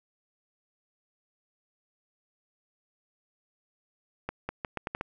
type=accelerating click train; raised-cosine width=0.5 ms; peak=-17 dBFS; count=7; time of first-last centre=4.29-5.011 s; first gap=200 ms; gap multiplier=0.79; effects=none